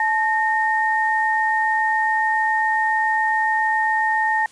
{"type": "tone pair together", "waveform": "sine", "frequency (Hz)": [868, 1839.2], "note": ["A5", "A#6"], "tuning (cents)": [-24, -24], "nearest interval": "octave + minor second", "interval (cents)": 1300, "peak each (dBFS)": [-19, -20], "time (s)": [0, 4.46], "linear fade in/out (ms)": 2, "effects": ["white hiss -49 dBFS RMS until 4.51 s", "resampled to 22050 Hz"]}